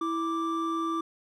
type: tone pair together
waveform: triangle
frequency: 328.6 / 1174.7 Hz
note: E4 / D6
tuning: -5 / 0 cents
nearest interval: octave + minor seventh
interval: 2205 cents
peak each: -28 dBFS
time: 0.01-1.01 s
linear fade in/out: 5 ms
effects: none